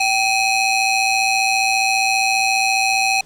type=ring-modulated tone; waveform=sawtooth; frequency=1661.2 Hz; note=G#6; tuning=in tune; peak=-8 dBFS; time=0-3.21 s; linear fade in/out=5 ms; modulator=888 Hz; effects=pink hiss -48 dBFS RMS until 3.25 s + low-pass 9000 Hz 12 dB/octave